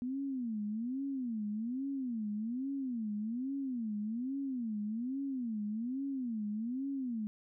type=tone with vibrato; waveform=sine; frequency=240 Hz; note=B3; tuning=49 cents flat; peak=-34 dBFS; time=0.02-7.27 s; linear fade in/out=0 ms; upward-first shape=sine; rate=1.2 Hz; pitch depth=250 cents each way; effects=none